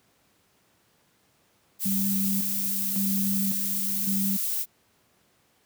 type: noise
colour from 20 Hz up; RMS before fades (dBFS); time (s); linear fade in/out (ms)
violet; -28; 1.79-4.66; 50
type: tone with tremolo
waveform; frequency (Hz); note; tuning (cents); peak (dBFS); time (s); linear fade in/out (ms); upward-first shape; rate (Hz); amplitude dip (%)
sine; 196; G3; 0; -25; 1.85-4.37; 10; square; 0.9; 70
effects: pink hiss -65 dBFS RMS until 5.65 s + high-pass 100 Hz 12 dB/octave